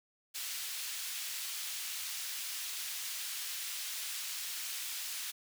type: high-pass noise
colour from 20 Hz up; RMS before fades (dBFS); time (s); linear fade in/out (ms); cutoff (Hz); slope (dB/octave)
pink; -40; 0.34-5.32; 20; 2800; 12
effects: none